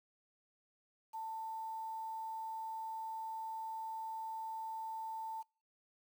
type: tone with quantisation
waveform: sine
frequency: 890 Hz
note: A5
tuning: 20 cents sharp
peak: -40 dBFS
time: 1.13-5.43 s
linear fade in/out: 20 ms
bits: 10
effects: noise-tail reverb RT60 0.4 s tail -25 dB re dry